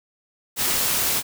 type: noise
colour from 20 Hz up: white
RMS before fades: -22 dBFS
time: 0.56-1.23 s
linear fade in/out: 50 ms
effects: none